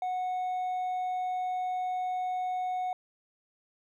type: tone with hard clipping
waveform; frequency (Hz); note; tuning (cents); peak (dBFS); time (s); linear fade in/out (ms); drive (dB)
sine; 735; F#5; -12; -30; 0.02-2.93; 2; 2
effects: none